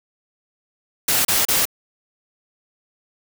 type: noise bursts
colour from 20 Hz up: white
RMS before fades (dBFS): -18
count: 3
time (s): 1.08-1.654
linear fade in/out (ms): 5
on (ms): 170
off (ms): 32
effects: none